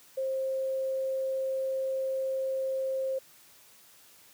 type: tone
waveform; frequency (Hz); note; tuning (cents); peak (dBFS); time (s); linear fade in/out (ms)
sine; 530; C5; +22; -28; 0.17-3.19; 10
effects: white hiss -57 dBFS RMS until 4.33 s + high-pass 80 Hz 12 dB/octave